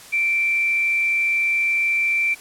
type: tone with frequency modulation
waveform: sine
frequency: 2343 Hz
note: D7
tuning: 5 cents flat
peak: -17 dBFS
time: 0.12-2.35 s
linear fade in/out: 20 ms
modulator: 132 Hz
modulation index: 0.22
effects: white hiss -42 dBFS RMS until 2.4 s + low-pass 11000 Hz 12 dB/octave